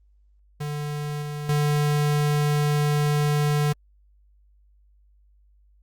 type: tone with level steps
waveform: square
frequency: 147.7 Hz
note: D3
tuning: 10 cents sharp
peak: -28 / -30 / -20 dBFS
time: 0.6-3.73 s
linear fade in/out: 10 ms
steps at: 1.22 / 1.49 s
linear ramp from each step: 2 ms
effects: added 50 Hz sine -55 dBFS peak until 5.82 s + Opus 32 kbps